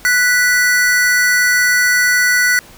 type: tone pair together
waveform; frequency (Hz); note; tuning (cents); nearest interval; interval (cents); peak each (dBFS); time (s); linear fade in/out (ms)
square; 1480.6 / 1967; F#6 / B6; +1 / -7; perfect fourth; 492; -14; 0.05-2.59; 0
effects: pink hiss -41 dBFS RMS until 2.77 s